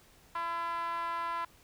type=tone with band-pass filter; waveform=5% pulse; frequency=337.3 Hz; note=E4; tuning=40 cents sharp; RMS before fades=-35 dBFS; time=0.35-1.45 s; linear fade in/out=5 ms; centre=1100 Hz; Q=6.5; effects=pink hiss -61 dBFS RMS until 1.63 s